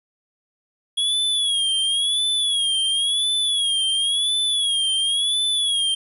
square tone with vibrato, 3327 Hz, G#7, 2 cents sharp, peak -19 dBFS, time 0.97-5.95 s, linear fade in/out 10 ms, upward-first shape sine, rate 0.95 Hz, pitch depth 94 cents each way, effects resampled to 32000 Hz + 9-bit

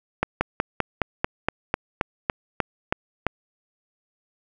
slowing click train, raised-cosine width 0.5 ms, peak -5 dBFS, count 13, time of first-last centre 0.23-3.267 s, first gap 180 ms, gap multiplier 1.06, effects none

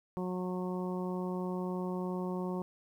harmonic tone, 182.3 Hz, F#3, 25 cents flat, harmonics 1 / 2 / 3 / 4 / 5 / 6, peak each -35 / -38 / -44 / -48 / -45 / -48 dBFS, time 0.17-2.62 s, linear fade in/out 0 ms, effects 11-bit

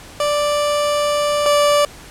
30% pulse tone pair in turn, 587.3 / 583.9 Hz, D5 / D5, 0 / -10 cents, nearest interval unison, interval 10 cents, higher first, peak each -13 / -9 dBFS, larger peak second, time 0.2-1.46 / 1.46-1.85 s, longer first, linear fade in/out 2 ms, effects pink hiss -39 dBFS RMS until 2.1 s + low-pass 11000 Hz 12 dB/octave

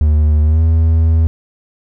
triangle tone with pitch glide, 76 to 80.99 Hz, D#2 to E2, -40 to -30 cents, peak -6 dBFS, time 0.01-1.27 s, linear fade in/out 0 ms, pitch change +110 cents, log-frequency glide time 0.44-0.61 s, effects none

